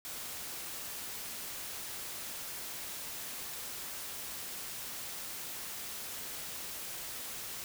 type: noise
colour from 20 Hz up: white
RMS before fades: -42 dBFS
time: 0.05-7.64 s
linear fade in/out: 0 ms
effects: none